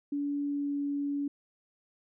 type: tone with pitch glide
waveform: sine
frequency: 286.4 to 284.8 Hz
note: D4 to C#4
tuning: -43 to +47 cents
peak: -29 dBFS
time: 0.12-1.28 s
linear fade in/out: 5 ms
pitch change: -10 cents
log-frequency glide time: 0.45-0.79 s
effects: none